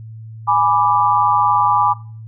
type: chord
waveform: sine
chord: G# diminished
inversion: none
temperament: equal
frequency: 830.6 / 987.8 / 1174.7 Hz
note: G#5 / B5 / D6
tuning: 0 / 0 / 0 cents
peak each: -16 dBFS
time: 0.47-1.94 s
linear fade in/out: 20 ms
effects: noise-tail reverb RT60 0.4 s tail -19 dB re dry + added 111 Hz sine -31 dBFS peak until 2.27 s